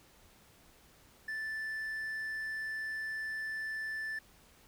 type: tone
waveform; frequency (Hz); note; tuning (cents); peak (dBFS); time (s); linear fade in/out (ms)
triangle; 1759; A6; -1; -34; 1.28-4.19; 5
effects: pink hiss -62 dBFS RMS until 4.67 s

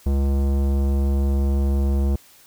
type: tone with tanh clipping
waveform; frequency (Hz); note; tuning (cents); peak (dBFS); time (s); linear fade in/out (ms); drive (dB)
sine; 69; C#2; -7; -19; 0.06-2.16; 5; 17
effects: white hiss -51 dBFS RMS until 2.46 s

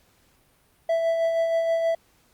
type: tone with tremolo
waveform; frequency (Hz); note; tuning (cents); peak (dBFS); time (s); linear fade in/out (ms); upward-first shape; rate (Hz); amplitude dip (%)
triangle; 661; E5; +5; -17; 0.89-1.95; 5; sine; 6.3; 35
effects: pink hiss -62 dBFS RMS until 2.33 s + Opus 48 kbps

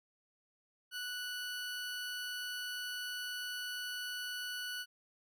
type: tone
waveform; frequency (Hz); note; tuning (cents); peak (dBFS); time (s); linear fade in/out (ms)
20% pulse; 1479; F#6; -1; -34; 0.91-4.86; 50
effects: none

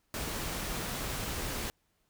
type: noise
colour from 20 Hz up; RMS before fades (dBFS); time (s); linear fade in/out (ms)
pink; -36; 0.14-1.7; 0
effects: pink hiss -75 dBFS RMS until 2.09 s

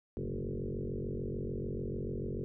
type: tone with frequency modulation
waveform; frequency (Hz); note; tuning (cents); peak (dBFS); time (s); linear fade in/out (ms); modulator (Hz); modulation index
sine; 135.4; C#3; -40; -34; 0.17-2.44; 0; 46.8; 6.8
effects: none

